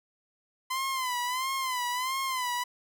sawtooth tone with vibrato, 1023 Hz, C6, 39 cents flat, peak -25 dBFS, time 0.7-2.64 s, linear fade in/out 10 ms, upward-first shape sine, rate 1.5 Hz, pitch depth 87 cents each way, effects none

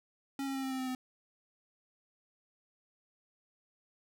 square tone with pitch steps, 274.2 / 271.1 / 267.9 / 264.9 / 261.8 / 258.8 / 255.8 Hz, C#4 / C#4 / C4 / C4 / C4 / C4 / C4, -19 / -38 / +41 / +22 / +1 / -19 / -39 cents, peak -35 dBFS, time 0.39-0.95 s, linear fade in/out 2 ms, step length 80 ms, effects none

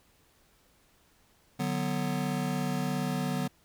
square chord, B minor, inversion first, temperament just, 148.16 / 185.21 / 246.9 Hz, D3 / F#3 / B3, +16 / +2 / 0 cents, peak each -34 dBFS, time 1.59-3.48 s, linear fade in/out 10 ms, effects pink hiss -65 dBFS RMS until 3.64 s

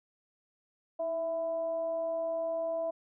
sine tone with frequency modulation, 659.3 Hz, E5, in tune, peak -30 dBFS, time 0.99-2.91 s, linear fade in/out 10 ms, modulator 340 Hz, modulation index 0.29, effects none

